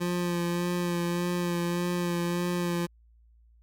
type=tone with vibrato; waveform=25% pulse; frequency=174.61 Hz; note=F3; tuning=in tune; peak=-23 dBFS; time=0-2.87 s; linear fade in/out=20 ms; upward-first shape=sine; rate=1.7 Hz; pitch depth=21 cents each way; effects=added 57 Hz sine -56 dBFS peak until 3.62 s